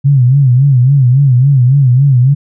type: tone with vibrato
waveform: sine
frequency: 132 Hz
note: C3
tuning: 16 cents sharp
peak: -4 dBFS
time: 0.04-2.35 s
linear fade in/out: 20 ms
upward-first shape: sine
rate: 3.6 Hz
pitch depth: 140 cents each way
effects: none